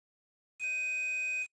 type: tone with quantisation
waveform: triangle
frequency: 2502 Hz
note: D#7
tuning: 9 cents sharp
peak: -30 dBFS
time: 0.59-1.47 s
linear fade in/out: 50 ms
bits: 8
effects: noise-tail reverb RT60 0.1 s tail -25 dB re dry + resampled to 22050 Hz